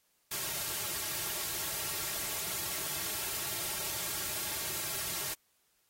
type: noise with comb filter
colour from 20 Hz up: white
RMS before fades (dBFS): -36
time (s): 0.31-5.34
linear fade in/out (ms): 5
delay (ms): 4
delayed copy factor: -0.7
effects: white hiss -73 dBFS RMS until 5.89 s + AAC 48 kbps